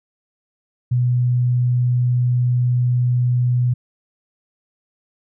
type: tone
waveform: sine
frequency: 123.47 Hz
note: B2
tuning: in tune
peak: -14 dBFS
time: 0.91-3.74 s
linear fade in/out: 10 ms
effects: none